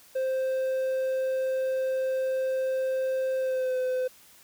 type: tone with pitch glide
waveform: triangle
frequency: 523.3 to 510.5 Hz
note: C5 to C5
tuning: 0 to -43 cents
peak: -23 dBFS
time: 0.15-4.08 s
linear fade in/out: 10 ms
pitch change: -43 cents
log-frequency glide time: 3.39-3.77 s
effects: white hiss -55 dBFS RMS until 4.43 s